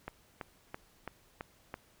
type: click train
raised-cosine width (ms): 0.5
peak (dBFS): -24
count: 6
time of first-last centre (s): 0.08-1.741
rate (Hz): 3.01
effects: pink hiss -65 dBFS RMS until 2 s